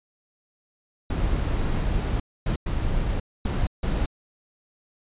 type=noise bursts at uneven times; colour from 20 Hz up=brown; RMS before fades=-24 dBFS; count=5; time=1.1-2.2 / 2.46-2.56 / 2.66-3.2 / 3.45-3.67 / 3.83-4.06 s; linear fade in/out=5 ms; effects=resampled to 8000 Hz